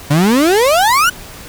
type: exponential sweep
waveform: 35% pulse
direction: up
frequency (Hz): 138.59 to 1515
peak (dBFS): -7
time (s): 0.1-1.1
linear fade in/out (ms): 10
effects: pink hiss -33 dBFS RMS until 1.48 s